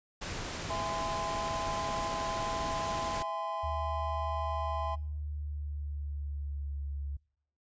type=noise; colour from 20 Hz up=pink; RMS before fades=-38 dBFS; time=0.21-3.23 s; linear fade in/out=10 ms
type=chord; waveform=triangle; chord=E augmented; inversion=none; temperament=just; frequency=659.3 / 824.1 / 1030.1 Hz; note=E5 / G#5 / B#5; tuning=0 / -14 / -27 cents; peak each=-36 / -37 / -34 dBFS; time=0.69-4.96 s; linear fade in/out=20 ms
type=tone with pitch glide; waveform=sine; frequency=76.1 to 70.59 Hz; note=D#2 to C#2; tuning=-38 to +32 cents; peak=-34 dBFS; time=3.63-7.17 s; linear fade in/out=10 ms; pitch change=-130 cents; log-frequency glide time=4.39-6.82 s
effects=noise-tail reverb RT60 0.7 s tail -26 dB re dry + resampled to 16000 Hz